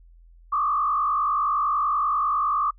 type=tone with frequency modulation; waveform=sine; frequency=1174 Hz; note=D6; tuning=1 cent flat; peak=-20 dBFS; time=0.52-2.71 s; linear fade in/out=10 ms; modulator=50.4 Hz; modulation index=1.4; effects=noise-tail reverb RT60 0.1 s tail -26 dB re dry + added 42 Hz sine -48 dBFS peak until 2.78 s